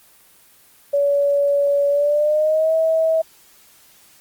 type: tone with pitch glide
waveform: sine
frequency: 568 to 645 Hz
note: C#5 to E5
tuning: +42 to -38 cents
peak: -14 dBFS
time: 0.93-3.22 s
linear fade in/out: 10 ms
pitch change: +220 cents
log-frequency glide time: 1.89-2.74 s
effects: white hiss -51 dBFS RMS until 4.2 s + Opus 24 kbps